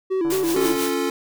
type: tone with vibrato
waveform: triangle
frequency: 355.3 Hz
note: F4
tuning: 30 cents sharp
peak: -17 dBFS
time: 0.1-0.73 s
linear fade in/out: 20 ms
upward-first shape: square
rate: 4.5 Hz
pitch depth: 110 cents each way
type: click train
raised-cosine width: 1 ms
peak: -23 dBFS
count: 75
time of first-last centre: 0.25-0.757 s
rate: 146 Hz
type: noise with tremolo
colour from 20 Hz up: white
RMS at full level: -27 dBFS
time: 0.3-0.94 s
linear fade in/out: 5 ms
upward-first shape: triangle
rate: 6.1 Hz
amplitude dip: 80%
type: chord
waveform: square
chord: Db augmented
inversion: none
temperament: equal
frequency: 277.2 / 349.2 / 440 Hz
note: Db4 / F4 / A4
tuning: 0 / 0 / 0 cents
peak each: -26 dBFS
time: 0.56-1.1 s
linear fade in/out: 2 ms
effects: none